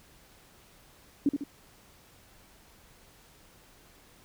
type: tone with echo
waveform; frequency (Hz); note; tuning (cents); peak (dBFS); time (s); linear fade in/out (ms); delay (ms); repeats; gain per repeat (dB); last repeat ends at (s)
sine; 284.3; C#4; +44; -20; 1.26-1.29; 2; 74; 2; -6; 1.438
effects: pink hiss -58 dBFS RMS until 4.24 s